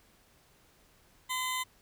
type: tone pair together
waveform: 20% pulse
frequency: 1021 / 3638 Hz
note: C6 / A#7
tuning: -43 / -43 cents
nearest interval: octave + minor seventh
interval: 2200 cents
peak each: -27 / -33 dBFS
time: 1.29-1.64 s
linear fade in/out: 20 ms
effects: pink hiss -64 dBFS RMS until 1.81 s